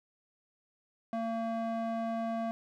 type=tone with band-pass filter; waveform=square; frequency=227.4 Hz; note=A#3; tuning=43 cents flat; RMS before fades=-34 dBFS; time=1.13-2.51 s; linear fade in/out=0 ms; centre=580 Hz; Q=1.7; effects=none